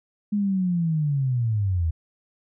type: linear sweep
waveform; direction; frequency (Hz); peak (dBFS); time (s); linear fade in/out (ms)
sine; down; 209.7 to 77.8; -20; 0.32-1.91; 10
effects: none